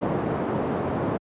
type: band-pass noise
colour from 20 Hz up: pink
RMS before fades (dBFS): -26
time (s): 0.01-1.18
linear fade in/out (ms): 20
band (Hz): 150 to 790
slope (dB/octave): 12
effects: high-pass 60 Hz 12 dB/octave + resampled to 8000 Hz